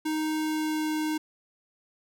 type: tone with pitch glide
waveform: square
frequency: 311.1 to 309.3 Hz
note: D#4 to D#4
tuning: 0 to -10 cents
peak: -27 dBFS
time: 0.05-1.18 s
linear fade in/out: 10 ms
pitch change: -10 cents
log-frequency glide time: 0.39-0.95 s
effects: none